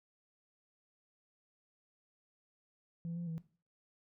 sine tone with pitch steps, 168.4 / 172.2 / 162.9 Hz, E3 / F3 / E3, +37 / -24 / -20 cents, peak -36 dBFS, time 3.05-3.38 s, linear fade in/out 0 ms, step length 110 ms, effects noise-tail reverb RT60 0.4 s tail -17 dB re dry + tanh soft clip ceiling -35 dBFS

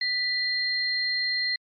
sine tone pair together, 1975.5 / 4186 Hz, B6 / C8, 0 / 0 cents, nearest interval octave + minor second, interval 1300 cents, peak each -27 / -26 dBFS, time 0.01-1.56 s, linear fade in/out 5 ms, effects MP3 48 kbps

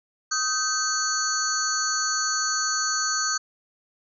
sine tone cluster, 1255 / 1542 / 4446 / 6010 / 6670 Hz, D#6 / G6 / C#8 / F#8 / G#8, +15 / -29 / +4 / +26 / +7 cents, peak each -29 dBFS, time 0.31-3.38 s, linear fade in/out 10 ms, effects none

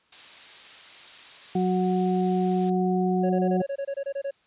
blue noise, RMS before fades -38 dBFS, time 0.12-2.7 s, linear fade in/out 5 ms
harmonic tone, 183.8 Hz, F#3, 11 cents flat, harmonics 1 / 2 / 4, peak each -23 / -26 / -29 dBFS, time 1.55-3.62 s, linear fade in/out 5 ms
triangle tone bursts, 554.4 Hz, C#5, in tune, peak -25 dBFS, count 12, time 3.23-4.31 s, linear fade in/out 10 ms, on 68 ms, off 24 ms
effects white hiss -64 dBFS RMS until 4.46 s + resampled to 8000 Hz

